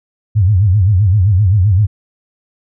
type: tone with vibrato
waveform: sine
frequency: 98 Hz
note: G2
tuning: in tune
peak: -7 dBFS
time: 0.35-1.87 s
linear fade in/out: 20 ms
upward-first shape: sine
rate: 7.7 Hz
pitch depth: 190 cents each way
effects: none